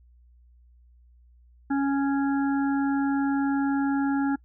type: harmonic tone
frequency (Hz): 277.2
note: C#4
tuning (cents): 0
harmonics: 1 / 3 / 5 / 6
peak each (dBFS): -22 / -32 / -36 / -38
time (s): 1.7-4.36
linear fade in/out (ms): 10
effects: noise-tail reverb RT60 0.1 s tail -24 dB re dry + added 60 Hz sine -53 dBFS peak until 4.44 s